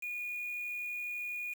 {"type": "tone with quantisation", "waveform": "sine", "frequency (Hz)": 2446, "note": "D#7", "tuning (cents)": -30, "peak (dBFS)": -36, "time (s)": [0.02, 1.54], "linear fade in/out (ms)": 10, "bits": 8, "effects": []}